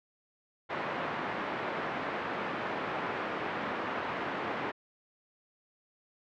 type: band-pass noise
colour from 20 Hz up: white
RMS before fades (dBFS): -35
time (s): 0.69-4.72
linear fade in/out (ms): 20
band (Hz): 170 to 1500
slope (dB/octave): 12
effects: low-pass 3000 Hz 12 dB/octave